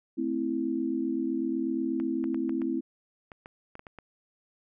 sine chord, A minor, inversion none, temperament equal with one note detuned, 220.9 / 261.6 / 329.6 Hz, A3 / C4 / E4, +7 / 0 / 0 cents, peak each -35 / -30 / -30 dBFS, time 0.17-2.81 s, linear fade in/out 20 ms
clicks, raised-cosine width 0.5 ms, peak -29 dBFS, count 11, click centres 2 / 2.241 / 2.345 / 2.494 / 2.618 / 3.318 / 3.459 / 3.754 / 3.794 / 3.868 / 3.987 s
effects none

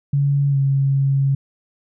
sine tone with pitch glide, 141.1 to 137.24 Hz, C#3 to C#3, +31 to -17 cents, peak -14 dBFS, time 0.13-1.35 s, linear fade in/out 5 ms, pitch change -48 cents, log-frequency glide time 0.5-0.57 s, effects none

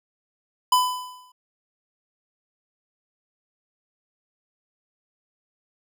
square tone with exponential decay, 1002 Hz, B5, 25 cents sharp, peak -14 dBFS, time 0.72-1.32 s, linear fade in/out 5 ms, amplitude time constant 130 ms, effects none

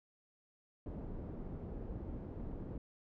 pink low-pass noise, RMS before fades -44 dBFS, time 0.86-2.78 s, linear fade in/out 2 ms, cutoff 420 Hz, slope 12 dB/octave, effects none

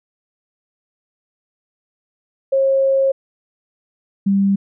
sine tone pair in turn, 540 / 197.2 Hz, C#5 / G3, -45 / +11 cents, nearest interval octave + perfect fourth, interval 1744 cents, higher first, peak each -12 dBFS, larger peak neither, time 2.52-3.12 / 4.26-4.56 s, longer first, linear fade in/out 10 ms, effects none

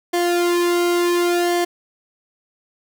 sawtooth tone with flanger, 349.2 Hz, F4, in tune, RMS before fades -18 dBFS, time 0.13-1.65 s, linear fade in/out 10 ms, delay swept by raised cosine 0.77 to 1.71 ms, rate 0.69 Hz, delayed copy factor -0.8, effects none

